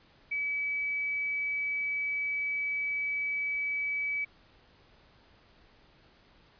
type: tone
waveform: sine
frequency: 2288 Hz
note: D7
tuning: 46 cents flat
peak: -29 dBFS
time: 0.31-4.25 s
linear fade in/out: 10 ms
effects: pink hiss -61 dBFS RMS until 6.59 s + resampled to 11025 Hz